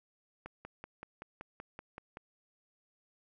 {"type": "click train", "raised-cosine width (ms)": 0.5, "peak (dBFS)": -29, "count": 10, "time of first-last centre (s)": [0.46, 2.171], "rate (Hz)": 5.26, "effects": []}